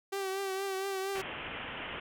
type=tone with vibrato; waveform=sawtooth; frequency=387.2 Hz; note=G4; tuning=21 cents flat; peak=-29 dBFS; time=0.12-1.22 s; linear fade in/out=10 ms; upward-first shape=triangle; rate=4.3 Hz; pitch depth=46 cents each way
type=low-pass noise; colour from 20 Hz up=white; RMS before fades=-41 dBFS; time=1.15-2 s; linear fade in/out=5 ms; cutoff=3200 Hz; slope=96 dB/octave
effects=none